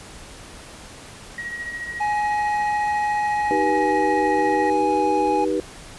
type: tone with tremolo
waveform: sine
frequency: 1900 Hz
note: A#6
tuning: 33 cents sharp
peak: -26 dBFS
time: 1.38-4.7 s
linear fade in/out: 2 ms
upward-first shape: sine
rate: 14 Hz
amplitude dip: 50%
type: tone with pitch glide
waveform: triangle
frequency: 837 to 832.2 Hz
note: G#5 to G#5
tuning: +13 to +3 cents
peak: -18 dBFS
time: 2-5.45 s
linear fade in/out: 10 ms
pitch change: -10 cents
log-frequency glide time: 3.24-4.86 s
type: chord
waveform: sine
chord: Eb augmented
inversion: none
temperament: just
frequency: 311.1 / 388.9 / 486.1 Hz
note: Eb4 / G4 / B4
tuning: 0 / -14 / -28 cents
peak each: -24 dBFS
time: 3.51-5.6 s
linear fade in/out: 0 ms
effects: pink hiss -41 dBFS RMS until 5.98 s + resampled to 24000 Hz